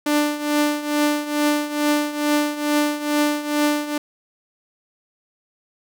sawtooth tone with tremolo, 295.9 Hz, D4, 13 cents sharp, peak -11 dBFS, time 0.06-3.98 s, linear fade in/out 5 ms, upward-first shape triangle, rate 2.3 Hz, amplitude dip 80%, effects none

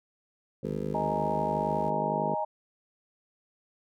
harmonic tone, 51 Hz, G#1, 31 cents flat, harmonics 3 / 4 / 5 / 6 / 7 / 8 / 9 / 10, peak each -36 / -36 / -39 / -45 / -41 / -38 / -38 / -41 dBFS, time 0.63-2.35 s, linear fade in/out 5 ms
20% pulse tone, 73.5 Hz, D2, 2 cents sharp, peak -39 dBFS, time 0.64-1.9 s, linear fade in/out 10 ms
sine chord, D# suspended fourth, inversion none, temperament equal, 622.3 / 830.6 / 932.3 Hz, D#5 / G#5 / A#5, 0 / 0 / 0 cents, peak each -32 dBFS, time 0.94-2.45 s, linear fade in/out 10 ms
effects none

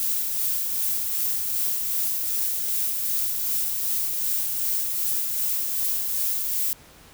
violet noise with tremolo, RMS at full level -24 dBFS, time 0-6.73 s, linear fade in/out 0 ms, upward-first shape sine, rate 2.6 Hz, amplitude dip 30%, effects pink hiss -50 dBFS RMS until 7.13 s

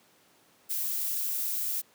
violet noise, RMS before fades -31 dBFS, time 0.69-1.82 s, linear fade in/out 20 ms, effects pink hiss -62 dBFS RMS until 1.94 s + high-pass 200 Hz 12 dB/octave

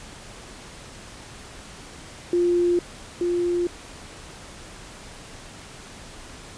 sine tone pair in turn, 350 / 350 Hz, F4 / F4, +4 / +4 cents, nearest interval unison, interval 0 cents, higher neither, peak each -17 / -20 dBFS, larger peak first, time 2.33-2.79 / 3.21-3.67 s, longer neither, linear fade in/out 2 ms, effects pink hiss -42 dBFS RMS until 6.57 s + resampled to 22050 Hz

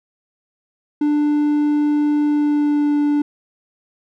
triangle tone with pitch glide, 295.8 to 292.7 Hz, D4 to D4, +13 to -6 cents, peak -12 dBFS, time 1.01-3.22 s, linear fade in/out 5 ms, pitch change -19 cents, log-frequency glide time 2.25-2.99 s, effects none

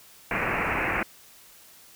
white low-pass noise, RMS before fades -27 dBFS, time 0.31-1.03 s, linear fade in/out 2 ms, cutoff 2600 Hz, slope 96 dB/octave, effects white hiss -52 dBFS RMS until 1.95 s

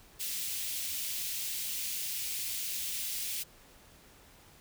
white high-pass noise, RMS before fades -36 dBFS, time 0.19-3.44 s, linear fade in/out 20 ms, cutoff 2300 Hz, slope 24 dB/octave, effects pink hiss -58 dBFS RMS until 4.6 s

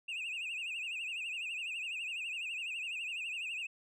sine tone with vibrato, 2637 Hz, E7, in tune, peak -34 dBFS, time 0.08-3.67 s, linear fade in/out 10 ms, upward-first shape triangle, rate 12 Hz, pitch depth 150 cents each way, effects tanh soft clip ceiling -36 dBFS

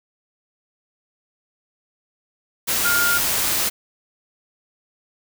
sine tone in noise, 1412 Hz, F6, 19 cents sharp, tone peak -18 dBFS, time 2.84-3.19 s, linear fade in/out 20 ms, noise white, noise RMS -21 dBFS, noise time 2.67-3.7 s, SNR 0 dB, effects none

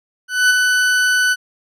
40% pulse tone with ADSR envelope, 1496 Hz, F#6, 19 cents sharp, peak -8 dBFS, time 0.28-1.36 s, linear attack 220 ms, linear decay 16 ms, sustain -4 dB, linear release 39 ms, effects low-pass 11000 Hz 12 dB/octave

